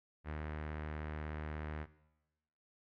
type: tone with low-pass filter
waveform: sawtooth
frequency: 76.5 Hz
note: D#2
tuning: 29 cents flat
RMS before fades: -42 dBFS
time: 0.24-1.87 s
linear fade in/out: 50 ms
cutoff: 1900 Hz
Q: 1.9
effects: noise-tail reverb RT60 1.0 s tail -18 dB re dry